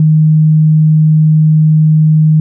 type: tone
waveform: sine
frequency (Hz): 155.56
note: D#3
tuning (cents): 0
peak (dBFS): -4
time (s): 0-2.4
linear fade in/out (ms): 2
effects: none